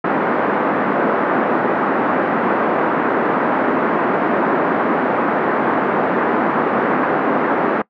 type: band-pass noise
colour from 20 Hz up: pink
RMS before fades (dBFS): -17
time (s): 0.04-7.82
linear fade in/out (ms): 5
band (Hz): 220 to 1600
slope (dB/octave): 24
effects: noise-tail reverb RT60 0.1 s tail -22 dB re dry